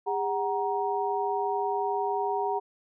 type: tone cluster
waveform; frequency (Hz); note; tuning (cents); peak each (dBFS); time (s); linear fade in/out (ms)
sine; 405.9 / 749 / 940; G#4 / F#5 / A#5; -40 / +21 / +14; -30; 0.06-2.6; 20
effects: none